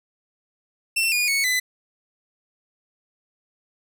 sawtooth tone with pitch steps, 2694 / 2442 / 2214 / 2007 Hz, E7 / D#7 / C#7 / B6, +37 / -33 / -3 / +27 cents, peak -16 dBFS, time 0.96-1.6 s, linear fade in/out 10 ms, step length 160 ms, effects none

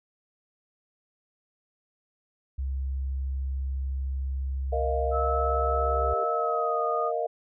sine tone, 66.9 Hz, C2, 39 cents sharp, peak -27 dBFS, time 2.58-6.14 s, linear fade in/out 10 ms
sine tone with exponential growth, 400 Hz, G4, 35 cents sharp, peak -33 dBFS, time 4.72-6.24 s, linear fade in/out 5 ms, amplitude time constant 330 ms
sine chord, Bb suspended fourth, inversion none, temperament just, 466.2 / 621.6 / 699.2 Hz, Bb4 / Eb5 / F5, 0 / -2 / +2 cents, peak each -30 dBFS, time 4.72-7.27 s, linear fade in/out 10 ms
sine tone with pitch glide, 1302 to 1228.9 Hz, E6 to D#6, -22 to -22 cents, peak -28 dBFS, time 5.11-7.12 s, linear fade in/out 50 ms, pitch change -100 cents, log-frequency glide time 6.31-6.85 s
effects none

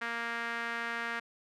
sawtooth tone with band-pass filter, 233.1 Hz, A#3, in tune, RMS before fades -36 dBFS, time 0.01-1.2 s, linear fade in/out 10 ms, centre 1700 Hz, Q 2.5, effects none

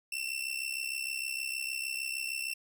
sawtooth tone with amplitude modulation, 2691 Hz, E7, 35 cents sharp, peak -27 dBFS, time 0.12-2.54 s, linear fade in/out 5 ms, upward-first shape sine, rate 66.5 Hz, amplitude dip 75%, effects none

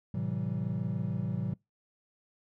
triangle chord, A minor seventh, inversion none, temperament equal with one note detuned, 110 / 130.81 / 164.81 / 191.3 Hz, A2 / C3 / E3 / G3, 0 / 0 / 0 / -42 cents, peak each -34 dBFS, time 0.14-1.54 s, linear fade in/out 5 ms, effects noise-tail reverb RT60 0.2 s tail -24 dB re dry

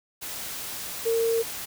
sine tone in noise, 457.4 Hz, A#4, 33 cents flat, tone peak -21 dBFS, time 1.05-1.43 s, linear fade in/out 20 ms, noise white, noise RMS -35 dBFS, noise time 0.21-1.66 s, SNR +11 dB, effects none

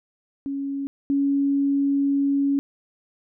sine tone pair in turn, 277.2 / 279.3 Hz, C#4 / C#4, 0 / +13 cents, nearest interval unison, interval 13 cents, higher second, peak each -25 / -18 dBFS, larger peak second, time 0.46-0.87 / 1.1-2.59 s, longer second, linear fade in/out 0 ms, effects none

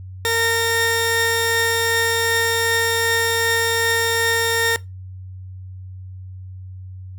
sawtooth tone pair together, 459.4 / 1835 Hz, A#4 / A#6, -25 / -28 cents, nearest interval 2 octaves, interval 2397 cents, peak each -16 dBFS, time 0.25-4.76 s, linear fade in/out 0 ms, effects noise-tail reverb RT60 0.2 s tail -19 dB re dry + added 93 Hz sine -32 dBFS peak until 7.18 s

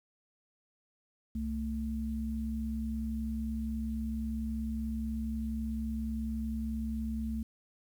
sine tone pair together, 66 / 222.3 Hz, C2 / A3, +16 / +18 cents, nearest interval octave + major sixth, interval 2102 cents, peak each -36 / -34 dBFS, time 1.35-7.43 s, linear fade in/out 5 ms, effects 10-bit

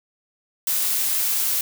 blue noise, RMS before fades -22 dBFS, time 0.67-1.61 s, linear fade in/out 2 ms, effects none

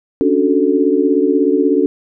sine chord, D major seventh, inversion third, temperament equal, 277.2 / 293.7 / 370 / 440 Hz, C#4 / D4 / F#4 / A4, 0 / 0 / 0 / 0 cents, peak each -16 dBFS, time 0.21-1.86 s, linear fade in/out 0 ms, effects none

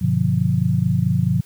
sine chord, G dominant seventh, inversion none, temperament just, 98 / 122.5 / 147 / 176.4 Hz, G2 / B2 / D3 / F3, 0 / -14 / +2 / +18 cents, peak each -23 / -20 / -22 / -20 dBFS, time 0.01-1.41 s, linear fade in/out 10 ms, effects white hiss -51 dBFS RMS until 1.45 s

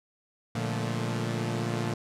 sawtooth chord, Bb major seventh, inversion none, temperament equal with one note detuned, 116.54 / 146.83 / 174.61 / 217.6 Hz, Bb2 / D3 / F3 / A3, 0 / 0 / 0 / -19 cents, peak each -27 / -32 / -32 / -32 dBFS, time 0.55-1.94 s, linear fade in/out 5 ms, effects low-pass 9000 Hz 12 dB/octave

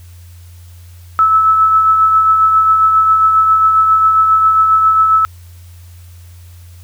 sine tone with tremolo, 1305 Hz, E6, 18 cents flat, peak -5 dBFS, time 1.19-5.25 s, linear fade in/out 0 ms, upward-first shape triangle, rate 7.4 Hz, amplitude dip 40%, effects added 87 Hz sine -34 dBFS peak until 6.83 s + white hiss -48 dBFS RMS until 6.83 s

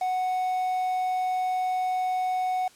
triangle tone with quantisation, 740 Hz, F#5, in tune, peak -22 dBFS, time 0.01-2.68 s, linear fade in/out 5 ms, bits 7, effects white hiss -55 dBFS RMS until 2.75 s + low-pass 9000 Hz 12 dB/octave

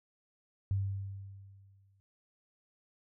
sine tone with exponential decay, 98 Hz, G2, in tune, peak -27 dBFS, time 0.71-2 s, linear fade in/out 0 ms, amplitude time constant 280 ms, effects none

